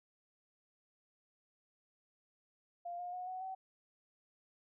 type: tone with pitch steps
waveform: sine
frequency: 697 / 712.1 / 727.4 / 743.2 / 759.2 Hz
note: F5 / F5 / F#5 / F#5 / F#5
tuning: -4 / +33 / -30 / +7 / +44 cents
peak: -40 dBFS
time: 2.85-3.55 s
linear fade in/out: 10 ms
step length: 140 ms
effects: none